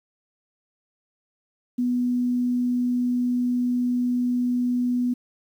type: tone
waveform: sine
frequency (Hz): 246.2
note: B3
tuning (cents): -5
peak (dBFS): -20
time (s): 1.78-5.14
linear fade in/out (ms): 10
effects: 9-bit